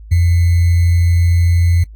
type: tone with sample-and-hold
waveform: sine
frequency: 86 Hz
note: F2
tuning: 26 cents flat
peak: -8 dBFS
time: 0.11-1.84 s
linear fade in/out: 10 ms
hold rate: 2100 Hz
effects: added 53 Hz sine -32 dBFS peak until 1.95 s + AAC 64 kbps